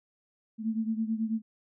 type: beating tone pair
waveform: sine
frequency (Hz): 220 / 229.2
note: A3 / A#3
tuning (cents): 0 / -29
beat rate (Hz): 9.2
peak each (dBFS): -29 / -33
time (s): 0.58-1.42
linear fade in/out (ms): 50
effects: none